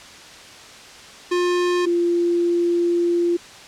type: tone pair in turn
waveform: square / sine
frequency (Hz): 355.1 / 345.4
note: F4 / F4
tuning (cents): +29 / -19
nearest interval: unison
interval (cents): 48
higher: first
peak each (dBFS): -18 / -16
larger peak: second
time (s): 1.31-1.86 / 1.86-3.37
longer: second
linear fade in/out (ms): 10
effects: white hiss -41 dBFS RMS until 3.67 s + low-pass 6000 Hz 12 dB/octave